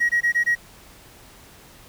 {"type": "tone bursts", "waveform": "triangle", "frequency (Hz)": 1900, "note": "A#6", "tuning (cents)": 33, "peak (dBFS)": -13, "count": 5, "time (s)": [0, 0.554], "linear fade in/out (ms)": 20, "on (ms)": 94, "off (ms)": 21, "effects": ["tanh soft clip ceiling -13 dBFS", "pink hiss -48 dBFS RMS until 1.88 s"]}